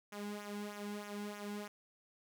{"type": "tone with flanger", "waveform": "sawtooth", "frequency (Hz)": 206.2, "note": "G#3", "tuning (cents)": -12, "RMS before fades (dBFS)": -44, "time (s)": [0.12, 1.68], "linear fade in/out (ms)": 5, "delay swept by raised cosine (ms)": [0.22, 1.72], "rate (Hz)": 3.2, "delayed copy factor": -0.7, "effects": []}